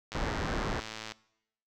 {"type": "click train", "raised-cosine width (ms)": 0.2, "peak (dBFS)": -22, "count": 111, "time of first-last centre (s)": [0.12, 1.12], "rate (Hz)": 110}
{"type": "low-pass noise", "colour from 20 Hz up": "pink", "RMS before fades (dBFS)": -33, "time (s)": [0.15, 0.8], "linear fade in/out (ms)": 2, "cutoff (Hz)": 2000, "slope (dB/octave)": 48}
{"effects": ["noise-tail reverb RT60 0.8 s tail -21 dB re dry"]}